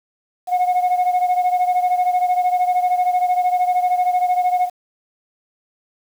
sine beating tone pair, 722 / 735 Hz, F#5 / F#5, -43 / -12 cents, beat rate 13 Hz, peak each -14 / -18 dBFS, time 0.47-4.7 s, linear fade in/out 50 ms, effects tanh soft clip ceiling -12 dBFS + 7-bit

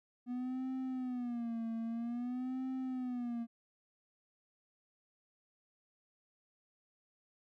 triangle tone with vibrato, 243.4 Hz, B3, 25 cents flat, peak -34 dBFS, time 0.26-3.47 s, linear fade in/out 50 ms, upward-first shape sine, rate 0.51 Hz, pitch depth 120 cents each way, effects none

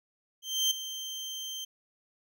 30% pulse tone with ADSR envelope, 3136 Hz, G7, in tune, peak -20 dBFS, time 0.42-1.65 s, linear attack 290 ms, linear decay 6 ms, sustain -13 dB, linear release 9 ms, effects none

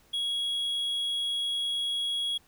triangle tone, 3323 Hz, G#7, in tune, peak -26 dBFS, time 0.13-2.38 s, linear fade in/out 10 ms, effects pink hiss -62 dBFS RMS until 2.47 s

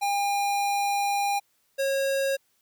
square tone pair in turn, 806 / 544.8 Hz, G5 / C#5, +48 / -30 cents, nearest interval perfect fifth, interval 678 cents, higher first, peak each -24 dBFS, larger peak neither, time 0.01-1.4 / 1.78-2.37 s, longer first, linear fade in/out 20 ms, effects white hiss -69 dBFS RMS until 2.61 s

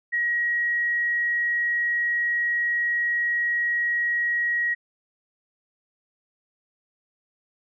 sine tone, 1900 Hz, A#6, 33 cents sharp, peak -21 dBFS, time 0.12-4.75 s, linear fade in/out 20 ms, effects none

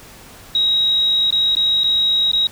sine tone with dropouts, 3813 Hz, A#7, 38 cents sharp, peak -13 dBFS, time 0.55-2.47 s, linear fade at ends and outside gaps 2 ms, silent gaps 1.306-1.325 / 1.552-1.568 / 1.835-1.842 / 2.316-2.332 s, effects pink hiss -41 dBFS RMS until 2.51 s

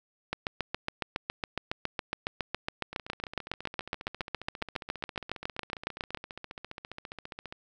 two click trains, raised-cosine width 0.3 ms, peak -14 / -24 dBFS, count 43 / 69, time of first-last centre 0.33-6.147 / 2.93-7.525 s, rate 7.22 / 14.8 Hz, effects none

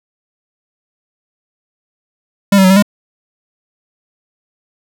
square tone with pitch steps, 199.7 / 191.7 / 186 / 192.5 / 204.4 Hz, G3 / G3 / F#3 / G3 / G#3, +32 / -38 / +9 / -31 / -27 cents, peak -6 dBFS, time 2.52-2.825 s, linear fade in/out 5 ms, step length 61 ms, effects none

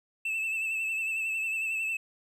triangle tone with vibrato, 2637 Hz, E7, in tune, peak -27 dBFS, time 0.25-1.97 s, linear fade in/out 5 ms, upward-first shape sine, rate 11 Hz, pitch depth 38 cents each way, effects none

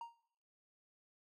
triangle tone with exponential decay, 932.3 Hz, A#5, in tune, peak -39 dBFS, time 0.01-0.23 s, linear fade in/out 2 ms, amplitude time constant 46 ms, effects noise-tail reverb RT60 0.9 s tail -23 dB re dry

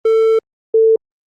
triangle / sine tone pair in turn, 445.8 / 445.8 Hz, A4 / A4, +23 / +23 cents, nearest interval unison, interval 0 cents, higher neither, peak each -7 dBFS, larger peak neither, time 0.05-0.39 / 0.74-0.96 s, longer first, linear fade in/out 5 ms, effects Opus 24 kbps

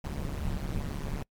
brown noise with amplitude modulation, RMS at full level -29 dBFS, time 0.04-1.23 s, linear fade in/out 5 ms, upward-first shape sine, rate 143 Hz, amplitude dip 95%, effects noise-tail reverb RT60 0.1 s tail -25 dB re dry + MP3 96 kbps

